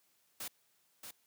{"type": "noise with echo", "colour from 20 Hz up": "white", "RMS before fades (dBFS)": -42, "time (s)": [0.4, 0.48], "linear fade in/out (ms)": 5, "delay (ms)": 630, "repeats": 1, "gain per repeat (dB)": -6, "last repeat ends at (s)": 1.11, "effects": ["white hiss -73 dBFS RMS until 1.26 s", "high-pass 100 Hz 12 dB/octave"]}